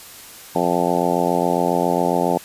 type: harmonic tone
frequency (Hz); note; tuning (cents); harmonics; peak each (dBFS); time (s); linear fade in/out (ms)
87.31; F2; 0; 2 / 3 / 4 / 5 / 6 / 7 / 8 / 9 / 10; -25 / -25 / -25 / -25 / -25 / -25 / -25 / -25 / -25; 0.55-2.38; 5
effects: white hiss -40 dBFS RMS until 2.44 s + resampled to 32000 Hz